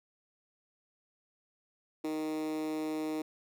10% pulse tone with high-pass filter, 155.56 Hz, D#3, in tune, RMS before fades -35 dBFS, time 2.04-3.22 s, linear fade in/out 5 ms, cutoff 340 Hz, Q 9.8, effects none

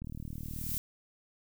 click train, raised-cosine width 5 ms, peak -29 dBFS, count 30, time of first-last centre 0.02-0.769 s, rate 38.7 Hz
violet noise with exponential growth, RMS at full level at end -33 dBFS, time 0.04-0.78 s, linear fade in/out 1 ms, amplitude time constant 160 ms
effects none

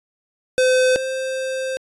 square tone pair in turn, 512 / 524 Hz, C5 / C5, -38 / +2 cents, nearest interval unison, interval 40 cents, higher second, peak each -14 / -23 dBFS, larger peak first, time 0.58-0.96 / 0.96-1.77 s, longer second, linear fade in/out 0 ms, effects resampled to 24000 Hz

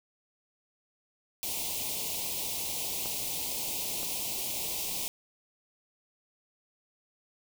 white band-stop noise, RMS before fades -34 dBFS, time 1.43-5.08 s, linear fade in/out 0 ms, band 980 to 2300 Hz, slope 48 dB/octave
clicks, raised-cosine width 1 ms, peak -27 / -28 dBFS, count 2, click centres 3.058 / 4.031 s
effects none

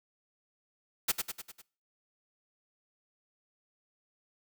white noise with echo, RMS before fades -27 dBFS, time 1.08-1.12 s, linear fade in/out 10 ms, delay 100 ms, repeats 5, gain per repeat -5 dB, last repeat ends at 1.62 s, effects noise-tail reverb RT60 0.4 s tail -22 dB re dry

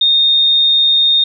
sine tone, 3678 Hz, A#7, 24 cents flat, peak -8 dBFS, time 0.01-1.24 s, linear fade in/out 5 ms, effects none

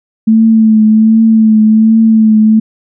sine tone with vibrato, 220 Hz, A3, in tune, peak -3 dBFS, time 0.27-2.6 s, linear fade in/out 10 ms, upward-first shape triangle, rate 1.3 Hz, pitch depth 37 cents each way, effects none

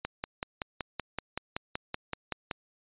click train, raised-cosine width 0.3 ms, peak -16 dBFS, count 14, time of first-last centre 0.05-2.512 s, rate 5.28 Hz, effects resampled to 8000 Hz

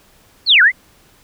sine linear two-way sweep, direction down then up, 4557 to 1400 to 2170 Hz, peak -6 dBFS, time 0.46-0.72 s, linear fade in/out 50 ms, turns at 0.62 s, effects pink hiss -51 dBFS RMS until 1.23 s

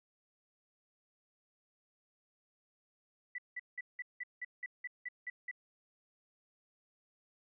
sine tone bursts, 1975.5 Hz, B6, in tune, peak -38 dBFS, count 11, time 3.35-5.513 s, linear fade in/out 5 ms, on 33 ms, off 180 ms, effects none

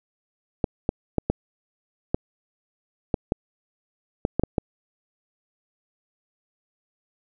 clicks, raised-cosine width 2 ms, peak -7 dBFS, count 11, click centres 0.642 / 0.891 / 1.183 / 1.3 / 2.145 / 3.142 / 3.321 / 4.251 / 4.396 / 4.436 / 4.582 s, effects none

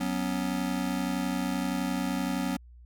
square chord, F# suspended fourth, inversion none, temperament just, 185 / 246.7 / 277.5 Hz, F#3 / B3 / C#4, 0 / -2 / +2 cents, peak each -33 dBFS, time 0-2.57 s, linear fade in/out 10 ms, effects added 60 Hz sine -48 dBFS peak until 2.85 s

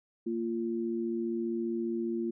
sine tone pair together, 230.2 / 345.1 Hz, A#3 / F4, -22 / -21 cents, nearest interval perfect fifth, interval 701 cents, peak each -33 / -32 dBFS, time 0.26-2.31 s, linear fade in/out 10 ms, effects none

